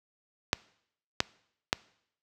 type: clicks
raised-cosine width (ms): 0.2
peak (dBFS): -5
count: 3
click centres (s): 0.531 / 1.204 / 1.729
effects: noise-tail reverb RT60 0.7 s tail -23 dB re dry + high-pass 60 Hz 12 dB/octave

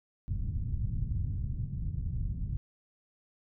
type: low-pass noise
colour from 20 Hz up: white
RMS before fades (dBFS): -33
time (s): 0.28-2.57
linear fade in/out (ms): 0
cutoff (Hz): 130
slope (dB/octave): 24
effects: none

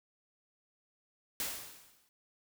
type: noise with exponential decay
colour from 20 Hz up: white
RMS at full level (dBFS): -34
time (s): 1.4-2.09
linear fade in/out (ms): 1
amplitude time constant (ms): 150
effects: none

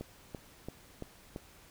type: click train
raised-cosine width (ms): 2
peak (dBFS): -26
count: 5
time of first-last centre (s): 0.01-1.361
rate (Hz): 2.96
effects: pink hiss -58 dBFS RMS until 1.7 s

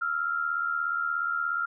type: tone pair together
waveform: sine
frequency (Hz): 1320 / 1396.9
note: E6 / F6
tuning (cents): +2 / 0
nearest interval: minor second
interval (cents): 98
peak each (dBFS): -32 / -27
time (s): 0.01-1.66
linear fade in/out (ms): 10
effects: none

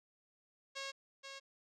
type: tone with echo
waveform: 5% pulse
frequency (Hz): 546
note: C#5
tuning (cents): -26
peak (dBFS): -29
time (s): 0.75-0.92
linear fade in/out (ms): 20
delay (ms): 480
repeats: 1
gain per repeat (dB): -6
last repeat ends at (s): 1.4
effects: low-pass 6000 Hz 12 dB/octave

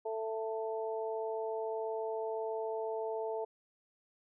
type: harmonic tone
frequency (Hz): 221.5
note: A3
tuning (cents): +12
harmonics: 2 / 3 / 4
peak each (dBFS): -36 / -40 / -42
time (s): 0.05-3.45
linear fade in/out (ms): 10
effects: none

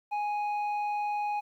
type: tone with low-pass filter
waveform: square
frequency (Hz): 830.6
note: G#5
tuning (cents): 0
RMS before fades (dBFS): -31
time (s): 0.11-1.41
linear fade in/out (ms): 20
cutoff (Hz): 1700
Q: 9.5
effects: 11-bit

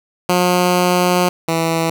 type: tone pair in turn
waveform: 10% pulse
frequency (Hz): 179.2 / 164.21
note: F3 / E3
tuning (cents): +45 / -6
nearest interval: major second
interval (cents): 151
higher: first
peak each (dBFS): -4 / -7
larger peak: first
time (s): 0.29-1.29 / 1.48-1.9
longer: first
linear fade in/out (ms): 5
effects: none

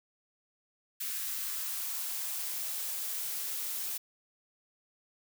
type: noise with high-pass filter sweep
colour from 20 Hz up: blue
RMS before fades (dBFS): -36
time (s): 1-3.98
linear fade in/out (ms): 10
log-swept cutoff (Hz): 1600 to 220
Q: 1.4
effects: none

